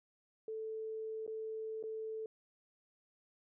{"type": "tone with dropouts", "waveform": "sine", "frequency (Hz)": 440, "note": "A4", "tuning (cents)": 0, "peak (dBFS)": -39, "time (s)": [0.48, 2.26], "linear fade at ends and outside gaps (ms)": 2, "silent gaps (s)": [[1.265, 1.277], [1.828, 1.837]], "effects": []}